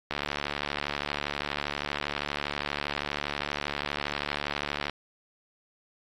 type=click train; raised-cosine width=0.3 ms; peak=-13 dBFS; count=348; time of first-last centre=0.11-4.896 s; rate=72.5 Hz; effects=AAC 64 kbps